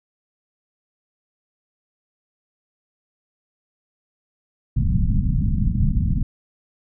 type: low-pass noise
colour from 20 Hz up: pink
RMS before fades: -19 dBFS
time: 4.76-6.23 s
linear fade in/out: 5 ms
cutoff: 220 Hz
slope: 48 dB/octave
effects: none